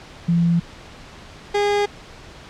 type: tone pair in turn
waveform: sine / 30% pulse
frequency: 170.1 / 409.3 Hz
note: F3 / G#4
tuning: -45 / -25 cents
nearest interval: octave + minor third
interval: 1520 cents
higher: second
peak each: -14 dBFS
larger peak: neither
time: 0.28-0.6 / 1.54-1.86 s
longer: neither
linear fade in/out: 10 ms
effects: pink hiss -41 dBFS RMS until 2.49 s + low-pass 5000 Hz 12 dB/octave